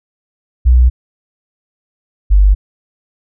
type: tone pair in turn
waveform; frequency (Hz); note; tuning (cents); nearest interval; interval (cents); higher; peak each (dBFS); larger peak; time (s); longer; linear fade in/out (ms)
sine; 61.7 / 49.08; B1 / G1; -1 / +3; major third; 396; first; -4; neither; 0.65-0.9 / 2.3-2.55; neither; 20
effects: none